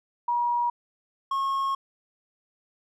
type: tone pair in turn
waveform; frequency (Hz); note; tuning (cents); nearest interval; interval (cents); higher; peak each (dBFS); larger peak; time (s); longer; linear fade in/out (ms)
sine / triangle; 958 / 1088; A#5 / C#6; +47 / -33; major second; 220; second; -22; neither; 0.28-0.7 / 1.31-1.75; second; 5
effects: none